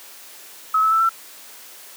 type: tone with pitch steps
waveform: sine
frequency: 1285 / 1303.7 / 1322.7 / 1341.9 Hz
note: E6 / E6 / E6 / E6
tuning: -45 / -20 / +5 / +30 cents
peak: -14 dBFS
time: 0.74-1.092 s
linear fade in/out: 5 ms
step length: 88 ms
effects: white hiss -42 dBFS RMS until 1.96 s + high-pass 300 Hz 12 dB/octave